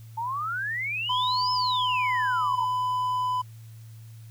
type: exponential two-way sweep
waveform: sine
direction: up then down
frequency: 877 to 5274 to 877 Hz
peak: -27 dBFS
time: 0.17-2.65 s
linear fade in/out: 10 ms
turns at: 1.52 s
type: tone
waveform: triangle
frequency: 1002 Hz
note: B5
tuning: 25 cents sharp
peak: -22 dBFS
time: 1.09-3.42 s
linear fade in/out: 10 ms
effects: added 112 Hz sine -42 dBFS peak until 4.3 s + white hiss -59 dBFS RMS until 4.3 s